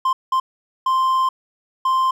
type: tone bursts at uneven times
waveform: triangle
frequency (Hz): 1046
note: C6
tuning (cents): -1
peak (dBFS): -13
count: 4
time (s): 0.05-0.13 / 0.32-0.4 / 0.86-1.29 / 1.85-2.11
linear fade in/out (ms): 5
effects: none